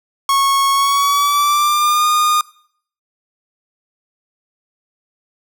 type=tone with pitch glide; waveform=45% pulse; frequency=1100 to 1220.5 Hz; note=C#6 to D#6; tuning=-14 to -34 cents; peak=-12 dBFS; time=0.29-2.41 s; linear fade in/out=2 ms; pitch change=+180 cents; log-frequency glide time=0.72-2.06 s; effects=noise-tail reverb RT60 0.6 s tail -21 dB re dry

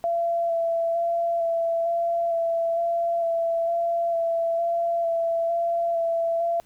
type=tone with vibrato; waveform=sine; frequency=674 Hz; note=E5; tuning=38 cents sharp; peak=-21 dBFS; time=0.04-6.6 s; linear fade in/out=0 ms; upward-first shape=square; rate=1.1 Hz; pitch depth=14 cents each way; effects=pink hiss -60 dBFS RMS until 6.65 s

